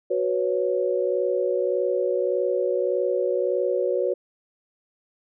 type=chord; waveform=sine; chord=F# suspended fourth; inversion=none; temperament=just; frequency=370 / 493.3 / 555 Hz; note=F#4 / B4 / C#5; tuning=0 / -2 / +2 cents; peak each=-25 dBFS; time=0.1-4.14 s; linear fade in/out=10 ms; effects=none